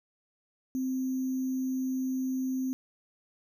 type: tone with sample-and-hold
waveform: sine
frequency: 260.5 Hz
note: C4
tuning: 7 cents flat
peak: -28 dBFS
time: 0.75-2.73 s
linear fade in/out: 0 ms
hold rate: 6300 Hz
effects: none